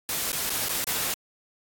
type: noise with dropouts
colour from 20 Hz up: white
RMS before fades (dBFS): -28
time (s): 0.09-1.14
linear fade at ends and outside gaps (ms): 1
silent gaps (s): 0.319-0.329 / 0.496-0.502 / 0.686-0.692 / 0.843-0.871
effects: AAC 64 kbps